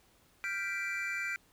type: chord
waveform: triangle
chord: G dominant seventh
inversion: third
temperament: equal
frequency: 1396.9 / 1568 / 1975.5 / 2349 Hz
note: F6 / G6 / B6 / D7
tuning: 0 / 0 / 0 / 0 cents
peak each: -40 / -38 / -38 / -35 dBFS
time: 0.44-1.36 s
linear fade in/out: 0 ms
effects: pink hiss -66 dBFS RMS until 1.52 s